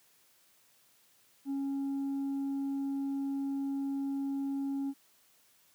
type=tone with tanh clipping; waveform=triangle; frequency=275.5 Hz; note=C#4; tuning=11 cents flat; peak=-32 dBFS; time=1.45-4.94 s; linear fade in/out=50 ms; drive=7 dB; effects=white hiss -66 dBFS RMS until 5.74 s + high-pass 80 Hz 12 dB/octave